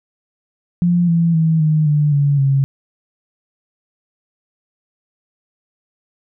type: tone with pitch steps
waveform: sine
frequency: 174.61 / 167.69 / 161.05 / 154.66 / 148.53 / 142.65 / 137 Hz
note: F3 / E3 / E3 / D#3 / D3 / C#3 / C#3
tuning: 0 / +30 / -40 / -10 / +20 / +50 / -20 cents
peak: -11 dBFS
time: 0.82-2.64 s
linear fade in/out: 0 ms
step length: 260 ms
effects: none